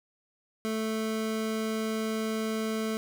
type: tone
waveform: 25% pulse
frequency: 220 Hz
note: A3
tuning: in tune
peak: -25 dBFS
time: 0.65-2.97 s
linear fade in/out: 0 ms
effects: none